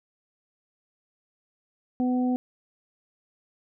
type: harmonic tone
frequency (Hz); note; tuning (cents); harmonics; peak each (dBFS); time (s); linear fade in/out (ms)
250.7; B3; +26; 1 / 2 / 3; -22 / -35 / -34; 2-2.36; 0
effects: none